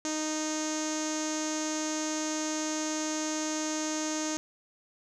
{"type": "tone with low-pass filter", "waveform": "sawtooth", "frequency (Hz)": 309.6, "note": "D#4", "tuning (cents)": -9, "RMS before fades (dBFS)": -32, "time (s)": [0.05, 4.37], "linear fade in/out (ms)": 0, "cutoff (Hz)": 6500, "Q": 8.2, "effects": []}